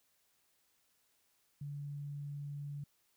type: tone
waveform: sine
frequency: 143.9 Hz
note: D3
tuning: 35 cents flat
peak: -40 dBFS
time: 1.61-2.84 s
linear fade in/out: 5 ms
effects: white hiss -75 dBFS RMS until 3.16 s